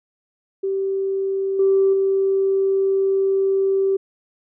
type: tone with level steps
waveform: sine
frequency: 388.2 Hz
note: G4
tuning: 17 cents flat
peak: -19 / -12 / -15 dBFS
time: 0.63-3.97 s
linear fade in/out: 10 ms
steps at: 1.59 / 1.93 s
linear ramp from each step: 5 ms
effects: tanh soft clip ceiling -8 dBFS